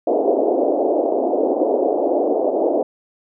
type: band-pass noise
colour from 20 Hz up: white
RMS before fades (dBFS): -18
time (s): 0.07-2.83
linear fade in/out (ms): 5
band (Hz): 280 to 690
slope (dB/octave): 48
effects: none